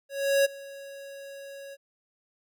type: tone with ADSR envelope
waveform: square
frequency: 554 Hz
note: C#5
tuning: 1 cent flat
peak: -19 dBFS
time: 0.09-1.77 s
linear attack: 360 ms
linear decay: 17 ms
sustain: -22 dB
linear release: 39 ms
effects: none

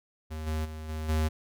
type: tone with level steps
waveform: square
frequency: 78.2 Hz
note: D#2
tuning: 9 cents sharp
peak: -35 / -29 / -38 / -33 / -25 dBFS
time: 0.3-1.29 s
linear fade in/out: 20 ms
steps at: 0.46 / 0.64 / 0.88 / 1.08 s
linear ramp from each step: 20 ms
effects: none

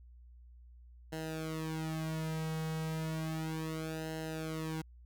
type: tone with flanger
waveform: sawtooth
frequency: 159 Hz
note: D#3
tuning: 38 cents sharp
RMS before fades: -38 dBFS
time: 1.12-4.82 s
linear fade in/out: 10 ms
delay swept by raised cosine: 0.85 to 2.95 ms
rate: 0.33 Hz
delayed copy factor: -0.9
effects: added 60 Hz sine -53 dBFS peak until 5.05 s

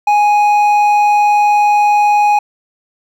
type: tone with hard clipping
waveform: triangle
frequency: 830.6 Hz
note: G#5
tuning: in tune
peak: -9 dBFS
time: 0.07-2.39 s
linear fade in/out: 5 ms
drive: 9 dB
effects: none

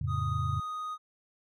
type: chord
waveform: sine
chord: F augmented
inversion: none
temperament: equal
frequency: 87.31 / 110 / 138.59 Hz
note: F2 / A2 / C#3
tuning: 0 / 0 / 0 cents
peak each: -33 dBFS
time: 0.01-0.6 s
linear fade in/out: 5 ms
type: tone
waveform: triangle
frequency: 1244.5 Hz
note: D#6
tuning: in tune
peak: -32 dBFS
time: 0.07-0.98 s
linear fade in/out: 50 ms
effects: none

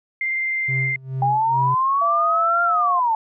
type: tone with vibrato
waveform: sine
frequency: 2093 Hz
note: C7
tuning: in tune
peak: -20 dBFS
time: 0.21-0.96 s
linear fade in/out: 2 ms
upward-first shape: square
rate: 19 Hz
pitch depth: 8 cents each way
type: tone with tremolo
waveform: triangle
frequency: 132.1 Hz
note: C3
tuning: 17 cents sharp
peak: -19 dBFS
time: 0.68-1.75 s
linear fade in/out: 10 ms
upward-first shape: sine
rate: 2.3 Hz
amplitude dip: 90%
type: linear two-way sweep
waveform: sine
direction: up then down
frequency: 797 to 1396.9 to 865 Hz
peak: -16 dBFS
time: 1.22-3.15 s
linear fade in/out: 2 ms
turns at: 2.63 s
type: tone with pitch glide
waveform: sine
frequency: 677 to 711.1 Hz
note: E5 to F5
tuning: +46 to +31 cents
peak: -23 dBFS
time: 2.01-3 s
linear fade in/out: 10 ms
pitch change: +85 cents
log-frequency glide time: 2.49-2.8 s
effects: none

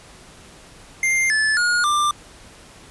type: tone with pitch steps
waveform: square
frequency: 2103 / 1738 / 1436.4 / 1187.1 Hz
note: C7 / A6 / F6 / D6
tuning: +8 / -22 / +48 / +18 cents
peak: -17 dBFS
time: 1.03-2.11 s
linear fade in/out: 2 ms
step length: 270 ms
effects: pink hiss -45 dBFS RMS until 2.9 s + resampled to 24000 Hz

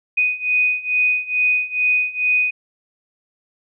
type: beating tone pair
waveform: sine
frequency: 2489 / 2491.3 Hz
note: D#7 / D#7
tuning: 0 / +2 cents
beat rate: 2.3 Hz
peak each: -20 / -18 dBFS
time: 0.17-2.51 s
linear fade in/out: 10 ms
effects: none

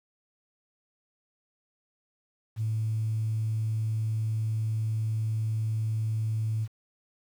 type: tone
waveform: sine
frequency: 110 Hz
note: A2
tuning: in tune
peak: -25 dBFS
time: 2.56-6.68 s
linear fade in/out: 50 ms
effects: tanh soft clip ceiling -21 dBFS + 9-bit

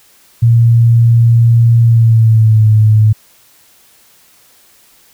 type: tone with pitch glide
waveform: sine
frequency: 116.6 to 108.17 Hz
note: A#2 to A2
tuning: +1 to -29 cents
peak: -4 dBFS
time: 0.42-3.13 s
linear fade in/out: 10 ms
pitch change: -130 cents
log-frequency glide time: 1.81-2.68 s
effects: white hiss -47 dBFS RMS until 5.13 s

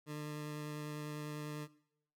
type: tone with vibrato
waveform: 20% pulse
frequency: 150 Hz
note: D3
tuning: 37 cents sharp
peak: -36 dBFS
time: 0.06-1.68 s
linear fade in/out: 50 ms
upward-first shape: sine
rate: 10 Hz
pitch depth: 9 cents each way
effects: noise-tail reverb RT60 0.7 s tail -19 dB re dry

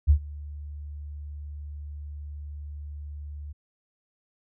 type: tone with ADSR envelope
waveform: sine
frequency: 73.42 Hz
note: D2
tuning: in tune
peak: -12 dBFS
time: 0.07-3.53 s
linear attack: 31 ms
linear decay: 83 ms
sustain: -23 dB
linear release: 14 ms
effects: none

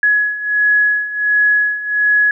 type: beating tone pair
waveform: sine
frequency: 1683 / 1684.4 Hz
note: G#6 / G#6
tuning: +23 / +24 cents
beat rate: 1.4 Hz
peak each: -17 / -13 dBFS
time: 0.03-2.31 s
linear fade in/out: 2 ms
effects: none

